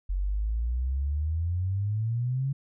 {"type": "exponential sweep", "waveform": "sine", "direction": "up", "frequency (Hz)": [45, 139.5], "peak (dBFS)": -25, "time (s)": [0.09, 2.53], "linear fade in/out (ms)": 10, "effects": []}